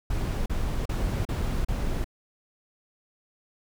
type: noise bursts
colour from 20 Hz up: brown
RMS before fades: -27 dBFS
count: 5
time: 0.1-2.044 s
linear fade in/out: 5 ms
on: 360 ms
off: 36 ms
effects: none